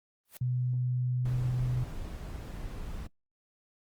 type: noise with exponential growth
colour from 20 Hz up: white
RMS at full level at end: -41 dBFS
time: 0.25-0.37 s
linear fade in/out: 2 ms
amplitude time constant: 24 ms
type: tone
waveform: sine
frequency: 125 Hz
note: B2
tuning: 21 cents sharp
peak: -27 dBFS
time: 0.41-1.84 s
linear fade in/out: 5 ms
type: noise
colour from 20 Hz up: brown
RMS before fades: -39 dBFS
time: 1.25-3.07 s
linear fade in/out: 5 ms
effects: noise-tail reverb RT60 0.1 s tail -26 dB re dry + Opus 32 kbps